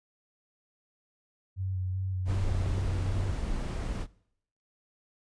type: tone with vibrato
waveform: sine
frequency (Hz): 93.6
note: F#2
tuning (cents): +20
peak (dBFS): -29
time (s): 1.56-3.35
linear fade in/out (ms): 50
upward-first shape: square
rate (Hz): 2.6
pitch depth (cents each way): 21
type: noise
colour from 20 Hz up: brown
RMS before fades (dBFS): -32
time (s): 2.25-4.07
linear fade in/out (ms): 50
effects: noise-tail reverb RT60 0.7 s tail -22 dB re dry + resampled to 22050 Hz